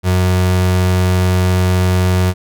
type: tone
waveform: 35% pulse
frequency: 91.6 Hz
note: F#2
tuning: 17 cents flat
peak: -9 dBFS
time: 0.03-2.34 s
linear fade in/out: 50 ms
effects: none